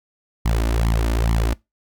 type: tone with flanger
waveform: sawtooth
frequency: 56.3 Hz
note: A1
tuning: 40 cents sharp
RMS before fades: -19 dBFS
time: 0.45-1.54 s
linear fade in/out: 10 ms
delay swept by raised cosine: 0.93 to 3.43 ms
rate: 2.3 Hz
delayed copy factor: +0.9
effects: noise-tail reverb RT60 0.2 s tail -23 dB re dry